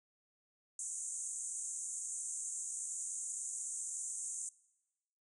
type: band-pass noise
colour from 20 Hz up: pink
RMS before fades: -42 dBFS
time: 0.79-4.49 s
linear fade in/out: 2 ms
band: 6500 to 9300 Hz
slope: 96 dB/octave
effects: noise-tail reverb RT60 1.0 s tail -22 dB re dry